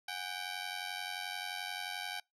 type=ring-modulated tone; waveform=10% pulse; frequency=773 Hz; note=G5; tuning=24 cents flat; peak=-27 dBFS; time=0.08-2.2 s; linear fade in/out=5 ms; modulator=45.7 Hz; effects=noise-tail reverb RT60 0.2 s tail -26 dB re dry + low-pass 11000 Hz 12 dB/octave